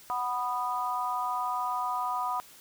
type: chord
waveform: sine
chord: B major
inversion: second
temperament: just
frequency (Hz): 740.8 / 987.8 / 1234.7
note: F#5 / B5 / D#6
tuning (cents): +2 / 0 / -14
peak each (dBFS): -34 / -31 / -33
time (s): 0.1-2.4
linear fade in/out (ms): 0
effects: white hiss -53 dBFS RMS until 2.6 s